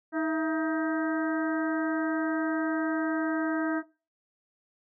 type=harmonic tone with a mistuned harmonic; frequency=315.8 Hz; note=D#4; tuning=26 cents sharp; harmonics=1 / 2 / 3 / 4 / 5 / 6; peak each=-27 / -32 / -38 / -38 / -36 / -44 dBFS; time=0.12-3.83 s; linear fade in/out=50 ms; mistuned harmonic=2; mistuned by=+73 cents; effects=noise-tail reverb RT60 0.3 s tail -17 dB re dry